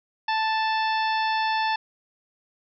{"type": "harmonic tone", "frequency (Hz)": 880, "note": "A5", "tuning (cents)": 0, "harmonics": [1, 2, 3, 4, 5, 6], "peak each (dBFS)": [-23, -29, -33, -35, -37, -39], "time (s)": [0.28, 1.76], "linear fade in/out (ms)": 5, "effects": []}